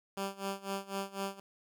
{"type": "tone with tremolo", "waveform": "10% pulse", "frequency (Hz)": 196, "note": "G3", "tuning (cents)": 0, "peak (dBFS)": -25, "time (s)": [0.17, 1.4], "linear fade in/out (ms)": 2, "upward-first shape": "sine", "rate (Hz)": 4, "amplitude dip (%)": 90, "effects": []}